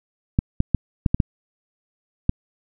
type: clicks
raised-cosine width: 5 ms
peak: -4 dBFS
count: 7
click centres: 0.389 / 0.604 / 0.747 / 1.062 / 1.145 / 1.202 / 2.294 s
effects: none